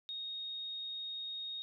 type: tone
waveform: sine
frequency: 3729 Hz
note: A#7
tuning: in tune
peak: -39 dBFS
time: 0.09-1.62 s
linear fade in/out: 0 ms
effects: none